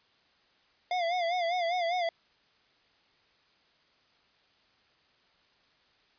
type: tone with vibrato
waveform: square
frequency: 698.5 Hz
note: F5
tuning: in tune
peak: -28 dBFS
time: 0.91-2.09 s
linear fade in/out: 2 ms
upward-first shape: sine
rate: 5 Hz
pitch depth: 85 cents each way
effects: white hiss -66 dBFS RMS until 6.18 s + resampled to 11025 Hz